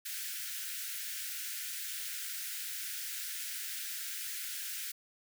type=high-pass noise; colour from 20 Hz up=white; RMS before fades=-40 dBFS; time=0.05-4.92 s; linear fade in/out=10 ms; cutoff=1400 Hz; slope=96 dB/octave; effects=none